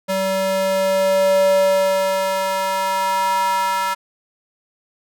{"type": "tone with high-pass filter sweep", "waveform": "square", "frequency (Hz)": 191.3, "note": "G3", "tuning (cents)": -42, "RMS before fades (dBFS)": -18, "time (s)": [0.08, 3.95], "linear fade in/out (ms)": 20, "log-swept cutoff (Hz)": [390, 1100], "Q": 4.3, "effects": []}